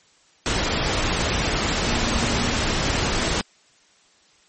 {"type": "tone in noise", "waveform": "sine", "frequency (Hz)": 234.7, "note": "A#3", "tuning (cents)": 12, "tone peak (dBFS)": -28, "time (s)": [1.87, 2.53], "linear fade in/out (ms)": 0, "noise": "pink", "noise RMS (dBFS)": -22, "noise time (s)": [0.46, 3.41], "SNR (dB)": -9, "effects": ["white hiss -57 dBFS RMS until 4.48 s", "MP3 32 kbps"]}